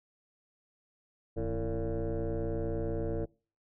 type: tone with frequency modulation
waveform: sine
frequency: 212.2 Hz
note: G#3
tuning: 38 cents sharp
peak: -28 dBFS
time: 1.36-3.26 s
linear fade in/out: 20 ms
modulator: 120 Hz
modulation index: 2.8
effects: noise-tail reverb RT60 0.4 s tail -26 dB re dry + tanh soft clip ceiling -28 dBFS